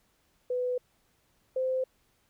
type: tone pair in turn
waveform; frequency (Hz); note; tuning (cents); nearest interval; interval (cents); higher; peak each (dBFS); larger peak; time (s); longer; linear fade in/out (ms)
sine; 498.2 / 517.9; B4 / C5; +15 / -18; minor second; 67; second; -27 / -26; second; 0.5-0.78 / 1.56-1.84; neither; 5
effects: pink hiss -70 dBFS RMS until 2.29 s